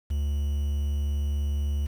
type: tone with quantisation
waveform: triangle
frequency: 71.9 Hz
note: D2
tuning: 36 cents flat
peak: -22 dBFS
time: 0.1-1.87 s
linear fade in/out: 10 ms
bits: 8
effects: none